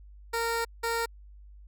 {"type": "tone bursts at uneven times", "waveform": "15% pulse", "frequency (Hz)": 461.9, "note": "A#4", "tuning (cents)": -16, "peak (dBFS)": -21, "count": 2, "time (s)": [[0.33, 0.65], [0.83, 1.06]], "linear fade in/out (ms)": 10, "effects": ["added 50 Hz sine -47 dBFS peak until 1.67 s"]}